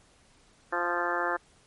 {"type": "harmonic tone with a mistuned harmonic", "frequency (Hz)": 174.61, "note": "F3", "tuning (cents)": 0, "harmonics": [2, 3, 4, 5, 6, 7, 8, 9, 10], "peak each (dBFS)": [-35, -35, -35, -35, -35, -35, -35, -35, -35], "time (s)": [0.72, 1.37], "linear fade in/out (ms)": 10, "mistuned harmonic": 8, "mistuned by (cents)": -21, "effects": ["pink hiss -61 dBFS RMS until 1.66 s", "MP3 48 kbps"]}